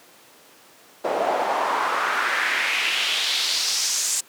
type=noise with band-pass filter sweep; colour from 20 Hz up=pink; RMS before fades=-23 dBFS; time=1.04-4.21 s; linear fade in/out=10 ms; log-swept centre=570 to 7700 Hz; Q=2.4; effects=pink hiss -50 dBFS RMS until 4.28 s + high-pass 300 Hz 12 dB/octave